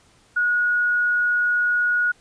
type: tone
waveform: sine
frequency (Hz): 1452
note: F#6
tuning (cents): -33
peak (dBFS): -17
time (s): 0.36-2.12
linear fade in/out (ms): 10
effects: pink hiss -56 dBFS RMS until 2.2 s + resampled to 22050 Hz